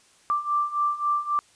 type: beating tone pair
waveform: sine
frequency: 1174.7 / 1178.4 Hz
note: D6 / D6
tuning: 0 / +6 cents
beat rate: 3.7 Hz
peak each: -27 / -24 dBFS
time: 0.3-1.39 s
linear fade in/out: 0 ms
effects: white hiss -58 dBFS RMS until 1.55 s + resampled to 22050 Hz